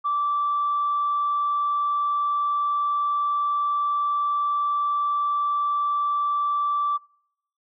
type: tone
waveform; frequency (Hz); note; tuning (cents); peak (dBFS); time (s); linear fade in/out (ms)
sine; 1165; D6; -14; -20; 0.04-6.98; 20
effects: noise-tail reverb RT60 0.8 s tail -26 dB re dry + tanh soft clip ceiling -16 dBFS